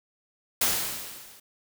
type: noise with level ramp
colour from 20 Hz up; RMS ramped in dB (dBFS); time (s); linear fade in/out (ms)
white; -22 to -52; 0.61-1.4; 5
effects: none